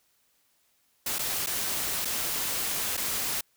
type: noise with dropouts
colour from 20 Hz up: white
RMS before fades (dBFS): -30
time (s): 1.06-3.41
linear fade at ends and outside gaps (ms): 5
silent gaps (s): 1.185-1.191 / 1.463-1.469 / 2.049-2.053 / 2.969-2.975
effects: white hiss -69 dBFS RMS until 3.56 s

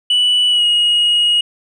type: tone with pitch glide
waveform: sine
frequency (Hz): 2960 to 2886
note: F#7 to F#7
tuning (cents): 0 to -44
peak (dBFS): -8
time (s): 0.1-1.41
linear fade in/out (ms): 5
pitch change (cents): -44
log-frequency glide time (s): 0.49-0.64
effects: tanh soft clip ceiling -9 dBFS

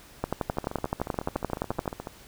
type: two click trains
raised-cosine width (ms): 1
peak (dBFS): -12 / -20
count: 20 / 23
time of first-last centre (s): 0.24-1.878 / 0.5-2.071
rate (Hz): 11.6 / 14
effects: pink hiss -51 dBFS RMS until 2.27 s

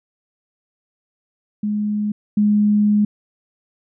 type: tone pair in turn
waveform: sine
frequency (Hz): 209.3 / 208.5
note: G#3 / G#3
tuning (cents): +14 / +7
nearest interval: unison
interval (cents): 7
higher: first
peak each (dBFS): -18 / -12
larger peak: second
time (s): 1.63-2.12 / 2.37-3.05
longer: second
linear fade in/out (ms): 5
effects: none

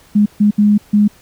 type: tone bursts at uneven times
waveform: sine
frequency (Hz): 207.7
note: G#3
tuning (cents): 0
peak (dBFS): -7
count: 4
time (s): 0.15-0.26 / 0.4-0.51 / 0.58-0.78 / 0.93-1.08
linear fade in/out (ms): 10
effects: pink hiss -47 dBFS RMS until 1.21 s

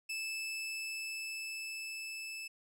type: tone with level ramp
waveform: sawtooth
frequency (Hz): 2625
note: E7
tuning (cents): -8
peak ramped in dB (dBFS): -33 to -38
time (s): 0.09-2.48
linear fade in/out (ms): 10
effects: low-pass 12000 Hz 12 dB/octave

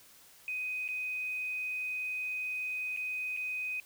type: tone with dropouts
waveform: sine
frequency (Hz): 2505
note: D#7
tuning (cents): +11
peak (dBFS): -33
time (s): 0.48-3.8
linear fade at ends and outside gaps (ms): 1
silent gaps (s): 0.879-0.887 / 2.964-2.972 / 3.366-3.372
effects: white hiss -58 dBFS RMS until 3.85 s

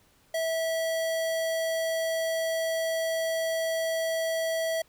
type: tone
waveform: square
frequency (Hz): 652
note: E5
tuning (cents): -19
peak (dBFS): -27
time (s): 0.34-4.82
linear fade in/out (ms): 5
effects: pink hiss -63 dBFS RMS until 4.88 s

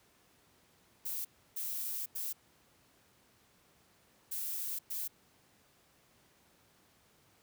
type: noise bursts at uneven times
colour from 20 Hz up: violet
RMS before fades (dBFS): -38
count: 5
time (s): 1.05-1.25 / 1.56-2.06 / 2.15-2.33 / 4.31-4.79 / 4.9-5.08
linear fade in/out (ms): 10
effects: pink hiss -67 dBFS RMS until 7.42 s + high-pass 80 Hz 12 dB/octave

